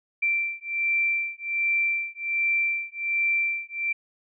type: beating tone pair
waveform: sine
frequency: 2349 / 2350.3 Hz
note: D7 / D7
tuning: 0 / +1 cents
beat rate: 1.3 Hz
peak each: -26 dBFS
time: 0.22-3.93 s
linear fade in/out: 10 ms
effects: none